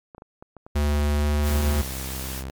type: clicks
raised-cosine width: 1 ms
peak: -28 dBFS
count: 9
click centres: 0.148 / 0.181 / 0.221 / 0.425 / 0.567 / 0.665 / 0.923 / 0.957 / 0.998 s
type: tone with pitch glide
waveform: square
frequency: 73.42 to 73.89 Hz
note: D2 to D2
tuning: 0 to +11 cents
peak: -20 dBFS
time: 0.75-1.82 s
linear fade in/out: 10 ms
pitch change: +11 cents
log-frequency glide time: 1.15-1.27 s
type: noise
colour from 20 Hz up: white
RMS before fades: -35 dBFS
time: 1.42-2.44 s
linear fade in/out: 50 ms
type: tone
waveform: sawtooth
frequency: 65.9 Hz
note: C2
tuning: 13 cents sharp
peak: -27 dBFS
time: 1.49-2.5 s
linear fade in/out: 0 ms
effects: MP3 96 kbps